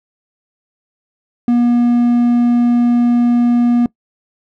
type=tone; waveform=triangle; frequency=240 Hz; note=B3; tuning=49 cents flat; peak=-7 dBFS; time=1.48-3.86 s; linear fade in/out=2 ms; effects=noise-tail reverb RT60 0.1 s tail -21 dB re dry